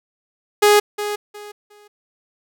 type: tone with echo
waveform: sawtooth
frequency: 415.3 Hz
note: G#4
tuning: in tune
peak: -6 dBFS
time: 0.62-0.8 s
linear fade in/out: 10 ms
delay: 360 ms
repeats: 3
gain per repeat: -12 dB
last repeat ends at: 1.88 s
effects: none